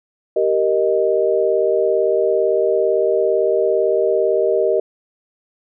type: chord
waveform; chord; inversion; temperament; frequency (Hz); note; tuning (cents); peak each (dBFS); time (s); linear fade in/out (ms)
sine; Eb major; first; just; 388.9 / 466.7 / 622.3; G4 / Bb4 / Eb5; -14 / +2 / 0; -18; 0.36-4.8; 5
effects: none